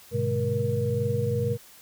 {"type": "tone cluster", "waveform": "sine", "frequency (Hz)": [104.6, 126.7, 150.8, 206.9, 474], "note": ["G#2", "B2", "D3", "G#3", "A#4"], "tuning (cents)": [13, 45, 46, -6, 29], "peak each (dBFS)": [-29, -28, -36, -35, -27], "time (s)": [0.11, 1.58], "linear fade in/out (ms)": 50, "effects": ["white hiss -51 dBFS RMS until 1.81 s"]}